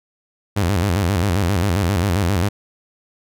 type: tone with vibrato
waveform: sawtooth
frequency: 93.2 Hz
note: F#2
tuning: 13 cents sharp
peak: -12 dBFS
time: 0.56-2.49 s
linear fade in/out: 10 ms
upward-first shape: square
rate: 7.5 Hz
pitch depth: 150 cents each way
effects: none